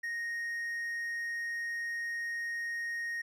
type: tone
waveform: triangle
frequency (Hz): 1864.7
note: A#6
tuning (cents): 0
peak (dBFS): -32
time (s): 0.03-3.22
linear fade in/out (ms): 10
effects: none